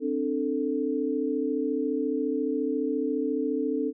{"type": "tone cluster", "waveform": "sine", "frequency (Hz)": [264, 298.4, 443.3], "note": ["C4", "D4", "A4"], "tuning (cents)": [16, 28, 13], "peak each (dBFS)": -29, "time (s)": [0, 3.93], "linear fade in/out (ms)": 50, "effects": []}